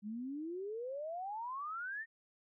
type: exponential sweep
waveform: sine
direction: up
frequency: 200.7 to 1864.7 Hz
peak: -39 dBFS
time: 0.02-2.06 s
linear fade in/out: 50 ms
effects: none